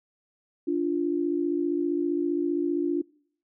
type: tone pair together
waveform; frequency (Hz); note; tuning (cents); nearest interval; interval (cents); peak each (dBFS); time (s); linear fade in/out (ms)
sine; 291.6 / 346.8; D4 / F4; -12 / -12; minor third; 300; -26; 0.67-3.02; 10
effects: noise-tail reverb RT60 0.6 s tail -24 dB re dry